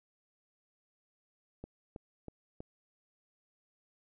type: click train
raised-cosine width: 2 ms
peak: -30 dBFS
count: 4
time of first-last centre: 1.64-2.605 s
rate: 3.11 Hz
effects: none